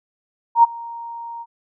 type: tone with ADSR envelope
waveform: sine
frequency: 932.3 Hz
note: A#5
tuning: in tune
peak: -5 dBFS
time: 0.55-1.46 s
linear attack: 84 ms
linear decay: 20 ms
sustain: -24 dB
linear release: 47 ms
effects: none